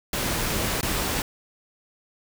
pink noise with dropouts, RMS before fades -26 dBFS, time 0.13-1.22 s, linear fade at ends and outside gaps 2 ms, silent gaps 0.811-0.829 s, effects none

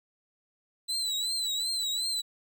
35% pulse tone with vibrato, 3990 Hz, B7, 17 cents sharp, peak -27 dBFS, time 0.88-2.22 s, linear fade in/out 20 ms, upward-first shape triangle, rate 2.7 Hz, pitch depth 93 cents each way, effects none

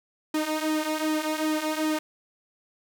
sawtooth tone with flanger, 310 Hz, D#4, 6 cents flat, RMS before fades -27 dBFS, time 0.34-1.99 s, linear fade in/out 5 ms, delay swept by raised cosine 1.8 to 3.9 ms, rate 2.6 Hz, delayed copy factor -0.7, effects none

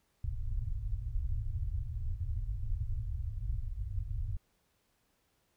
pink low-pass noise, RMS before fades -35 dBFS, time 0.24-4.37 s, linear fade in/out 5 ms, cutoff 120 Hz, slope 96 dB/octave, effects pink hiss -75 dBFS RMS until 5.56 s

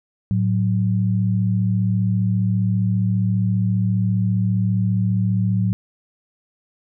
sine tone pair together, 109.82 / 184.7 Hz, A2 / F#3, -3 / -3 cents, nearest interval major sixth, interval 900 cents, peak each -18 / -20 dBFS, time 0.31-5.73 s, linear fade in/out 0 ms, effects none

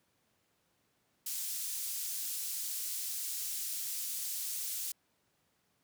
pink high-pass noise, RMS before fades -38 dBFS, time 1.26-4.92 s, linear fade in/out 5 ms, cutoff 6800 Hz, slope 12 dB/octave, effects pink hiss -75 dBFS RMS until 5.83 s + high-pass 100 Hz 12 dB/octave

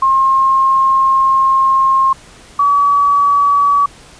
sine tone pair in turn, 1069 / 1139.9 Hz, C6 / C#6, +37 / +48 cents, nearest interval minor second, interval 111 cents, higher second, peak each -8 dBFS, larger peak neither, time 0.02-2.13 / 2.59-3.86 s, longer first, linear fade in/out 5 ms, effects pink hiss -40 dBFS RMS until 4.19 s + resampled to 22050 Hz

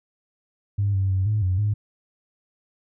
sine tone with pitch steps, 100.9 / 96.4 / 94.7 / 106.6 / 92.1 / 104.5 Hz, G#2 / G2 / F#2 / G#2 / F#2 / G#2, -49 / -28 / +41 / +46 / -7 / +11 cents, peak -18 dBFS, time 0.78-1.74 s, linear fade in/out 10 ms, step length 160 ms, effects tanh soft clip ceiling -14 dBFS

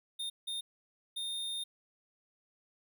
square tone bursts at uneven times, 3652 Hz, A#7, 36 cents flat, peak -36 dBFS, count 3, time 0.19-0.3 / 0.47-0.61 / 1.16-1.64 s, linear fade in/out 10 ms, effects none

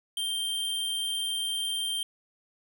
square tone, 3161 Hz, G7, 14 cents sharp, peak -29 dBFS, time 0.17-2.03 s, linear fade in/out 2 ms, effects none

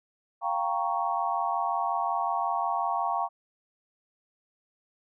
sine chord, G half-diminished seventh, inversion third, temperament equal, 698.5 / 784 / 932.3 / 1108.7 Hz, F5 / G5 / Bb5 / Db6, 0 / 0 / 0 / 0 cents, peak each -31 dBFS, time 0.41-3.29 s, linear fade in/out 50 ms, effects none

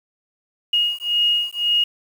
sine beating tone pair, 2868 / 2869.9 Hz, F7 / F7, +45 / +47 cents, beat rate 1.9 Hz, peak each -20 dBFS, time 0.73-1.84 s, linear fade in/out 5 ms, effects 7-bit

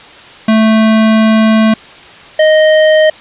square tone pair in turn, 220 / 622.3 Hz, A3 / D#5, 0 / 0 cents, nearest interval octave + tritone, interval 1800 cents, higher second, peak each -6 / -5 dBFS, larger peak second, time 0.48-1.74 / 2.39-3.1 s, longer first, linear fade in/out 5 ms, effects white hiss -34 dBFS RMS until 3.2 s + resampled to 8000 Hz

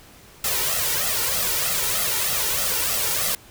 white noise with flanger, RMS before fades -23 dBFS, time 0.44-3.35 s, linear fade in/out 2 ms, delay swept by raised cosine 1.5 to 2.18 ms, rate 3.2 Hz, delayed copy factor +0.75, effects pink hiss -48 dBFS RMS until 3.5 s

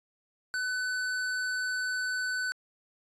square tone, 1504 Hz, F#6, 28 cents sharp, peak -30 dBFS, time 0.54-2.52 s, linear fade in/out 0 ms, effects resampled to 22050 Hz

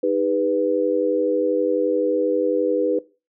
sine chord, Eb augmented, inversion none, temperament equal with one note detuned, 311.1 / 401.9 / 493.9 Hz, Eb4 / G4 / B4, 0 / +43 / 0 cents, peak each -24 / -24 / -19 dBFS, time 0.03-2.99 s, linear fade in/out 5 ms, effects noise-tail reverb RT60 0.3 s tail -19 dB re dry

